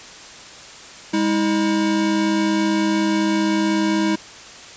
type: tone pair together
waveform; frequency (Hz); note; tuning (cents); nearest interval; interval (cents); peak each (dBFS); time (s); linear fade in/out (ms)
square; 204 / 319.8; G#3 / D#4; -31 / +48; minor sixth; 779; -22 / -19; 1.13-4.16; 10
effects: white hiss -39 dBFS RMS until 4.76 s + resampled to 16000 Hz